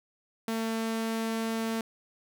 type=tone; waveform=sawtooth; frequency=224.9 Hz; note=A3; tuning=38 cents sharp; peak=-25 dBFS; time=0.48-1.81 s; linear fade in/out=2 ms; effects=none